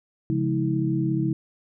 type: tone cluster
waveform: sine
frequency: 136.5 / 170.9 / 207.5 / 321.6 Hz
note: C#3 / F3 / G#3 / E4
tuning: -26 / -37 / -1 / -43 cents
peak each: -25 / -29 / -30 / -25 dBFS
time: 0.3-1.33 s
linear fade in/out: 0 ms
effects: none